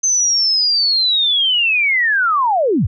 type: linear sweep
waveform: sine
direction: down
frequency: 6260 to 61.74 Hz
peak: -12 dBFS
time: 0.03-2.87 s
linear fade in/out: 10 ms
effects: none